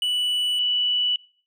triangle / sine tone pair in turn, 2960 / 2960 Hz, F#7 / F#7, 0 / 0 cents, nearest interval unison, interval 0 cents, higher neither, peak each -19 dBFS, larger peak neither, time 0.02-0.59 / 0.59-1.16 s, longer neither, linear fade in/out 2 ms, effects noise-tail reverb RT60 0.5 s tail -24 dB re dry

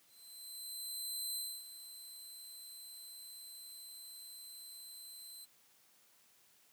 15% pulse tone with ADSR envelope, 4068 Hz, C8, 50 cents flat, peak -31 dBFS, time 0.06-5.46 s, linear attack 1300 ms, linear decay 270 ms, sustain -12 dB, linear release 24 ms, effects white hiss -68 dBFS RMS until 6.72 s + high-pass 100 Hz 12 dB/octave

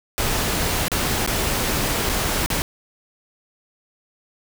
pink noise with dropouts, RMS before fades -22 dBFS, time 0.18-2.62 s, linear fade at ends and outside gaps 0 ms, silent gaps 0.882-0.917 / 1.263-1.275 / 2.092-2.096 / 2.461-2.502 s, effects none

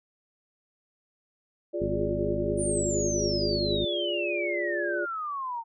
sine chord, D diminished, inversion first, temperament equal with one note detuned, 349.2 / 415.3 / 584.6 Hz, F4 / Ab4 / D5, 0 / 0 / -8 cents, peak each -31 / -36 / -31 dBFS, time 1.73-5.06 s, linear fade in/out 20 ms
harmonic tone, 51.4 Hz, G#1, 17 cents flat, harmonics 1 / 2 / 3 / 4 / 5 / 7 / 8, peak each -36 / -36 / -36 / -36 / -36 / -36 / -36 dBFS, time 1.8-3.86 s, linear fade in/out 20 ms
sine exponential sweep, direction down, 9480 to 900 Hz, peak -30 dBFS, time 2.57-5.64 s, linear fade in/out 50 ms
effects none

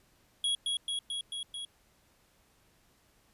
square tone with echo, 3322 Hz, G#7, in tune, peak -28 dBFS, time 0.44-0.55 s, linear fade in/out 2 ms, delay 220 ms, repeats 5, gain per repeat -2 dB, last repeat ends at 1.65 s, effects pink hiss -67 dBFS RMS until 3.33 s + resampled to 32000 Hz

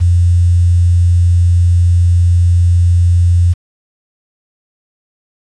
sine tone with quantisation, 87.31 Hz, F2, in tune, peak -6 dBFS, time 0-3.54 s, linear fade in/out 20 ms, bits 6, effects resampled to 24000 Hz

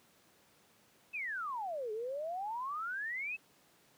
sine exponential two-way sweep, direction down then up, 2652 to 417.6 to 2652 Hz, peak -36 dBFS, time 1.13-3.37 s, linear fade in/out 20 ms, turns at 1.92 s, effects pink hiss -66 dBFS RMS until 3.97 s + high-pass 150 Hz 12 dB/octave

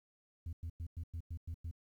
sine tone bursts, 83.1 Hz, E2, 15 cents sharp, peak -36 dBFS, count 8, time 0.46-1.712 s, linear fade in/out 5 ms, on 69 ms, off 100 ms, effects tanh soft clip ceiling -38 dBFS + 12-bit

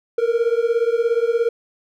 triangle beating tone pair, 457.8 / 474.8 Hz, A#4 / A#4, -31 / +32 cents, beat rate 17 Hz, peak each -17 dBFS, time 0.18-1.49 s, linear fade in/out 5 ms, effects none

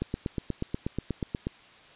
click train, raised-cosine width 3 ms, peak -16 dBFS, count 13, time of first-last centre 0.02-1.469 s, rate 8.28 Hz, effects white hiss -53 dBFS RMS until 1.95 s + resampled to 8000 Hz

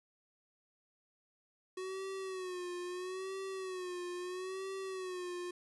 square tone with vibrato, 369.8 Hz, F#4, 1 cent flat, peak -40 dBFS, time 1.77-5.51 s, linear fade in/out 5 ms, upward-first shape sine, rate 0.76 Hz, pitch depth 72 cents each way, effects resampled to 24000 Hz + 11-bit

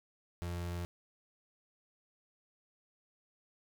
35% pulse tone, 87.1 Hz, F2, 4 cents flat, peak -35 dBFS, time 0.42-0.85 s, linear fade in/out 0 ms, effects none

